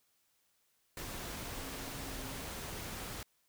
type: tone in noise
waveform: sine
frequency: 268.5 Hz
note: C4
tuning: 45 cents sharp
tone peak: -50 dBFS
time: 1.55-2.42 s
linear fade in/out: 2 ms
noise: pink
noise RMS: -43 dBFS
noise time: 0.97-3.23 s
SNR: -10 dB
effects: white hiss -75 dBFS RMS until 3.48 s